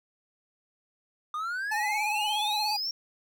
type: exponential sweep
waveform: triangle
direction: up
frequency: 1199 to 5588 Hz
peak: -28 dBFS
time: 1.34-2.91 s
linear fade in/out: 2 ms
type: tone with vibrato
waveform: square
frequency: 844 Hz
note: G#5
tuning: 28 cents sharp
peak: -29 dBFS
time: 1.71-2.77 s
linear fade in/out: 10 ms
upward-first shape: sine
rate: 17 Hz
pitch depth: 43 cents each way
effects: none